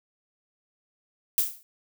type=noise with exponential decay; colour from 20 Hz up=violet; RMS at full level=-19 dBFS; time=1.38-1.63 s; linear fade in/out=0 ms; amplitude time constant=53 ms; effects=none